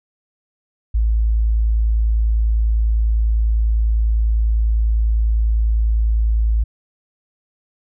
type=tone; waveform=sine; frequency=55 Hz; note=A1; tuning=in tune; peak=-13 dBFS; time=0.94-6.64 s; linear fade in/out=10 ms; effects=none